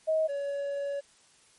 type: tone pair in turn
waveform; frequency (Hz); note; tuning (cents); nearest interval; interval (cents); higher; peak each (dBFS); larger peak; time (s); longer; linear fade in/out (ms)
sine / triangle; 633 / 563.9; D#5 / C#5; +30 / +30; major second; 200; first; -23 / -28; first; 0.07-0.28 / 0.28-1.01; second; 20
effects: white hiss -61 dBFS RMS until 1.58 s + MP3 48 kbps